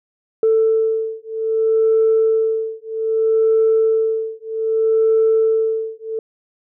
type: beating tone pair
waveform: sine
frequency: 443.7 / 444.33 Hz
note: A4 / A4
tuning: +14 / +17 cents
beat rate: 0.63 Hz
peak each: -16 dBFS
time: 0.43-6.19 s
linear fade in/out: 2 ms
effects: tanh soft clip ceiling -7 dBFS